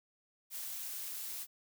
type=noise; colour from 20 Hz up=blue; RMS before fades=-42 dBFS; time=0.5-1.47 s; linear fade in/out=50 ms; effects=none